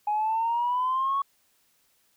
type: exponential sweep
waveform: sine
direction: up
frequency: 830.6 to 1119 Hz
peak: -22 dBFS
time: 0.07-1.22 s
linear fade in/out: 5 ms
effects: tanh soft clip ceiling -19 dBFS + white hiss -67 dBFS RMS until 2.16 s